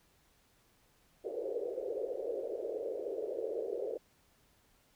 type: band-pass noise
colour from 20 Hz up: pink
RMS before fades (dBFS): -38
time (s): 1.24-3.98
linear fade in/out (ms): 10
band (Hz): 400 to 540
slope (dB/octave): 48
effects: pink hiss -69 dBFS RMS until 4.95 s